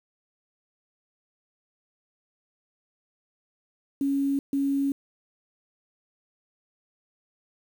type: tone bursts at uneven times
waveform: sine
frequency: 277.2 Hz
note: C#4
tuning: in tune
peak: -22 dBFS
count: 2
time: 4.01-4.39 / 4.53-4.92 s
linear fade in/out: 2 ms
effects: 8-bit